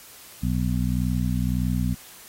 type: harmonic tone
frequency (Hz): 61.74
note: B1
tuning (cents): 0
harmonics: 1 / 2 / 3 / 4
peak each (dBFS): -26 / -26 / -26 / -29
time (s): 0.42-1.95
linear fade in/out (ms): 20
effects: white hiss -46 dBFS RMS until 2.28 s + AAC 48 kbps